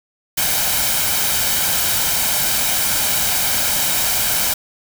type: noise with comb filter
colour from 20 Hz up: white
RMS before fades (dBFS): -18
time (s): 0.37-4.54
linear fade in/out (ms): 10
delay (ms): 1.3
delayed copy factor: +0.5
effects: none